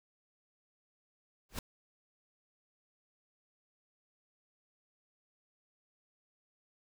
pink noise with exponential growth, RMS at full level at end -33 dBFS, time 1.49-1.59 s, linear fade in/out 2 ms, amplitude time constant 21 ms, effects none

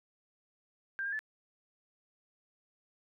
sine tone with pitch steps, 1587 / 1614 / 1737 Hz, G6 / G#6 / A6, +21 / -50 / -23 cents, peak -33 dBFS, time 0.99-1.191 s, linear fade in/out 0 ms, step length 67 ms, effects none

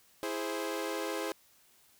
sawtooth chord, E augmented, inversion none, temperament equal, 329.6 / 415.3 / 523.3 Hz, E4 / G#4 / B#4, 0 / 0 / 0 cents, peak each -34 dBFS, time 0.23-1.32 s, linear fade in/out 0 ms, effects white hiss -64 dBFS RMS until 1.99 s

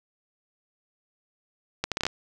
accelerating click train, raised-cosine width 0.2 ms, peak -9 dBFS, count 7, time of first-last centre 1.84-2.066 s, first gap 77 ms, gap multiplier 0.7, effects none

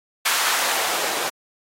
blue noise with band-pass filter sweep, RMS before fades -23 dBFS, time 0.25-1.3 s, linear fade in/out 10 ms, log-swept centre 1200 to 460 Hz, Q 0.97, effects AAC 48 kbps

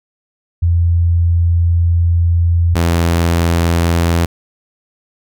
sine / sawtooth tone pair in turn, 85.3 / 84.52 Hz, F2 / E2, -40 / +44 cents, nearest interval unison, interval 16 cents, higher first, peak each -9 / -7 dBFS, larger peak second, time 0.62-2.75 / 2.75-4.26 s, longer first, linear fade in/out 10 ms, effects none

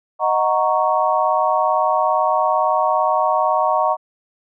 sine chord, D# minor seventh, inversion none, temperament equal, 622.3 / 740 / 932.3 / 1108.7 Hz, D#5 / F#5 / A#5 / C#6, 0 / 0 / 0 / 0 cents, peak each -20 dBFS, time 0.19-3.97 s, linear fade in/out 50 ms, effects none

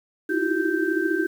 sine tone cluster, 314.8 / 327.9 / 349.9 / 385 / 1562 Hz, D#4 / E4 / F4 / G4 / G6, +20 / -9 / +3 / -31 / -7 cents, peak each -27 dBFS, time 0.29-1.27 s, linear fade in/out 10 ms, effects 8-bit

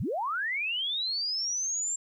sine linear sweep, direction up, 69.3 to 7459 Hz, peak -28 dBFS, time 0-1.96 s, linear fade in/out 5 ms, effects 11-bit

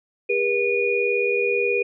sine tone cluster, 403 / 481.5 / 2451 Hz, G4 / B4 / D#7, +48 / -44 / -27 cents, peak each -23 dBFS, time 0.29-1.83 s, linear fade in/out 10 ms, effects none

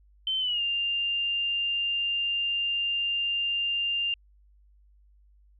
sine tone with pitch glide, 3084 to 2796 Hz, G7 to F7, -29 to +1 cents, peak -25 dBFS, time 0.27-4.14 s, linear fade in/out 2 ms, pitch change -170 cents, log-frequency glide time 0.39-0.62 s, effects added 50 Hz sine -56 dBFS peak until 5.59 s

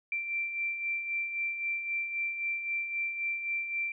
sine beating tone pair, 2349 / 2352.8 Hz, D7 / D7, 0 / +3 cents, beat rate 3.8 Hz, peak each -40 / -31 dBFS, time 0.12-3.92 s, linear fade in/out 2 ms, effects none

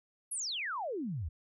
sine exponential sweep, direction down, 11490 to 69.3 Hz, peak -34 dBFS, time 0.31-1.29 s, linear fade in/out 10 ms, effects none

